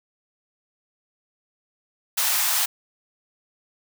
white high-pass noise, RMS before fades -22 dBFS, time 2.17-2.66 s, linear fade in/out 10 ms, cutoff 670 Hz, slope 48 dB/octave, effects none

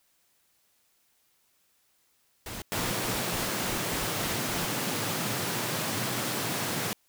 pink noise bursts, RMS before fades -38 dBFS, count 8, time 2.46-4.65 s, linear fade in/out 2 ms, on 160 ms, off 130 ms
pink high-pass noise, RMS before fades -31 dBFS, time 2.72-6.93 s, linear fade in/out 0 ms, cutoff 100 Hz, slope 96 dB/octave
effects white hiss -69 dBFS RMS until 7.08 s

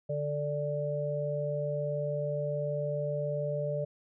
harmonic tone, 146.9 Hz, D3, 1 cent sharp, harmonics 1 / 3 / 4, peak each -34 / -38 / -32 dBFS, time 0.09-3.85 s, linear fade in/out 10 ms, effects none

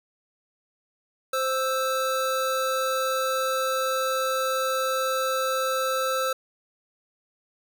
square tone pair together, 523.3 / 1318.6 Hz, C5 / E6, 0 / 0 cents, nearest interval octave + major third, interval 1600 cents, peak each -27 / -27 dBFS, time 1.33-6.33 s, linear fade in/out 5 ms, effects none

